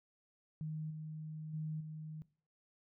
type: tone with level steps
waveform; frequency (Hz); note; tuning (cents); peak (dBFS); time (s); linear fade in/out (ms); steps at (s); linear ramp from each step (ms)
sine; 155.56; D#3; 0; -38 / -42 / -37 / -43; 0.61-2.22; 0; 0.9 / 1.53 / 1.8; 10
effects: noise-tail reverb RT60 0.4 s tail -19 dB re dry